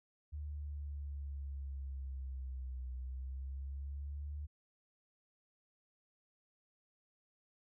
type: linear two-way sweep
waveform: sine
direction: down then up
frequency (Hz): 74.5 to 63 to 74.1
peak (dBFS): -40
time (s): 0.32-4.47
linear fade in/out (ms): 20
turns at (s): 2.93
effects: none